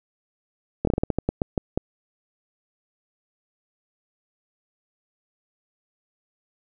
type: slowing click train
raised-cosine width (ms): 2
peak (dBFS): -8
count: 12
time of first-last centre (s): 0.85-1.775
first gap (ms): 23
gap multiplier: 1.24
effects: none